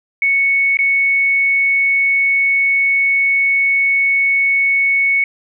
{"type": "tone with dropouts", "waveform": "sine", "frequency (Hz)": 2215, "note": "C#7", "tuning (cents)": -2, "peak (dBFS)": -11, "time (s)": [0.22, 5.24], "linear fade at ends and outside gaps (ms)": 2, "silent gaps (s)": [0.771, 0.789], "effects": []}